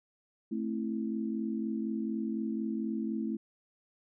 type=chord; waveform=sine; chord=A minor; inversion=none; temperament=equal with one note detuned; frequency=220 / 264.1 / 329.6 Hz; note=A3 / C4 / E4; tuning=0 / +16 / 0 cents; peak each=-33 / -38 / -37 dBFS; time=0.51-3.37 s; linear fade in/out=10 ms; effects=none